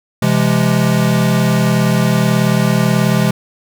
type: chord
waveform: square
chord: C augmented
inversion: none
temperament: equal with one note detuned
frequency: 130.81 / 169.06 / 207.7 Hz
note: C3 / E3 / G#3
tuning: 0 / +44 / 0 cents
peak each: -16 dBFS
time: 0.22-3.31 s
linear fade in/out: 5 ms
effects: none